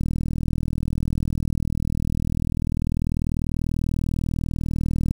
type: click train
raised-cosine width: 5 ms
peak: -12 dBFS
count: 206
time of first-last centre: 0.01-5.11 s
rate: 40.2 Hz
effects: 7-bit